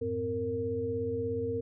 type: tone cluster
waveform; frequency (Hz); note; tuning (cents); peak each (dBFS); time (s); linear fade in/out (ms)
sine; 93 / 109.8 / 257.6 / 461.7; F#2 / A2 / C4 / A#4; +9 / -3 / -27 / -17; -40 / -40 / -38 / -31; 0.01-1.61; 10
effects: none